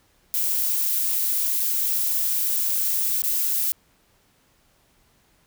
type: noise with dropouts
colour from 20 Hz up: violet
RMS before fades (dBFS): -23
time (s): 0.34-3.72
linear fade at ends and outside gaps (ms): 0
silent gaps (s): 1.598-1.602 / 3.22-3.238
effects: pink hiss -62 dBFS RMS until 5.46 s